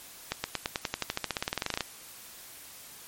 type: accelerating click train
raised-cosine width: 0.2 ms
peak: -11 dBFS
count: 23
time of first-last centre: 0.32-1.807 s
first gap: 120 ms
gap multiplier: 0.94
effects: white hiss -48 dBFS RMS until 3.07 s + MP3 64 kbps